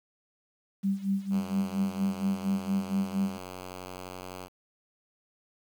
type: tone with tremolo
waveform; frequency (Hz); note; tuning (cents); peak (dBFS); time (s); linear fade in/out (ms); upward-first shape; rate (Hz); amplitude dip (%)
sine; 196; G3; 0; -23; 0.83-3.38; 20; sine; 4.3; 85
type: tone with pitch glide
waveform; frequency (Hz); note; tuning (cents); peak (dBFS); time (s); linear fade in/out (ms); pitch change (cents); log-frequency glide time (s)
5% pulse; 91.1 to 91.73; F#2 to F#2; -26 to -14; -28; 1.3-4.49; 50; +12; 1.89-3.41
effects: 9-bit